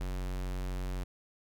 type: tone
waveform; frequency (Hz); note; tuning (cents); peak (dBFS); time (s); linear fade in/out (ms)
square; 46; F#1; -9; -34; 0-1.04; 10
effects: none